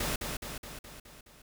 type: noise with echo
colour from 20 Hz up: pink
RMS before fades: -32 dBFS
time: 0-0.16 s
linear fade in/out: 5 ms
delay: 210 ms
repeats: 6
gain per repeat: -4 dB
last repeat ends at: 1.42 s
effects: none